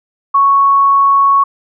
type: tone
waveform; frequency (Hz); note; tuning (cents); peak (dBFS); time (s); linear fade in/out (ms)
sine; 1108.7; C#6; 0; -6; 0.34-1.44; 10
effects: none